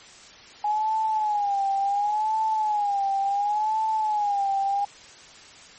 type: tone with vibrato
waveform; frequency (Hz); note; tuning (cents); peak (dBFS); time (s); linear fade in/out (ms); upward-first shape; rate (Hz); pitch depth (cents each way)
sine; 830.6; G#5; 0; -21; 0.64-4.85; 5; sine; 0.7; 96
effects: white hiss -47 dBFS RMS until 5.78 s + MP3 32 kbps